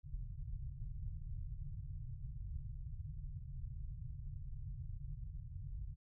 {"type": "low-pass noise", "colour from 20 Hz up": "pink", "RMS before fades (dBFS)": -45, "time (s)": [0.03, 5.96], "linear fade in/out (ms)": 50, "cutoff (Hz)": 150, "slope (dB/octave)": 96, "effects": []}